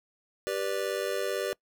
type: chord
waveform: square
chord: G major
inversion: none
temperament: just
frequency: 392 / 490 / 588 Hz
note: G4 / B4 / D5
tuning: 0 / -14 / +2 cents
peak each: -34 dBFS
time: 0.47-1.53 s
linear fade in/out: 0 ms
effects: noise-tail reverb RT60 0.1 s tail -24 dB re dry